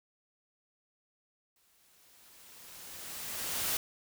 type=noise with exponential growth; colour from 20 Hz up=white; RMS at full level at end=-31 dBFS; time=1.56-3.77 s; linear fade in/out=2 ms; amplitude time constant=480 ms; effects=none